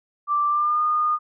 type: tone with pitch glide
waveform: sine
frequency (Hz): 1174.7 to 1222.5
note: D6 to D#6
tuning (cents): 0 to -31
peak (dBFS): -18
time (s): 0.27-1.19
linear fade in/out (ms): 50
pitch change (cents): +69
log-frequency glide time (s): 0.48-0.82
effects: none